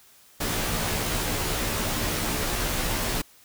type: noise with comb filter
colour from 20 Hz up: pink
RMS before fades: -27 dBFS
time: 0.4-3.22 s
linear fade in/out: 10 ms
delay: 15 ms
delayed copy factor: -0.95
effects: white hiss -55 dBFS RMS until 3.44 s